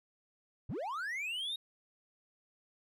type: linear sweep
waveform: triangle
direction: up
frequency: 70.3 to 3795 Hz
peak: -34 dBFS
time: 0.69-1.56 s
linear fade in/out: 5 ms
effects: none